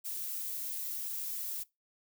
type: noise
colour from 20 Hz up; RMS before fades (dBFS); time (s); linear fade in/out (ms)
violet; -38; 0.04-1.64; 20
effects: noise-tail reverb RT60 0.2 s tail -21 dB re dry